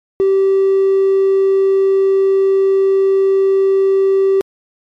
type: tone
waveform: triangle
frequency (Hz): 387.7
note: G4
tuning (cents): -19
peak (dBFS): -6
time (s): 0.2-4.41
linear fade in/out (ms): 0
effects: tanh soft clip ceiling -5 dBFS + MP3 64 kbps